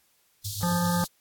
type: tone with tremolo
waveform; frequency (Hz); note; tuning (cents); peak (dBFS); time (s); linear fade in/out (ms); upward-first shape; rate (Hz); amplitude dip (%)
sine; 101.7; G#2; -36; -30; 0.44-1.04; 20; triangle; 7.6; 90
type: high-pass noise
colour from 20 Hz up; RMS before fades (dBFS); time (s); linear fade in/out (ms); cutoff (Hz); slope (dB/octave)
pink; -36; 0.44-1.07; 10; 3600; 48
type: harmonic tone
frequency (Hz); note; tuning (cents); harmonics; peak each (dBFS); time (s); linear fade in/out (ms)
174.61; F3; 0; 1 / 3 / 5 / 7 / 9 / 10; -24 / -35 / -31 / -34 / -40 / -45; 0.63-1.04; 0
type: clicks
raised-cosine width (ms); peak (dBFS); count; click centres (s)
2; -31; 2; 0.671 / 0.723
effects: white hiss -66 dBFS RMS until 1.2 s + AAC 64 kbps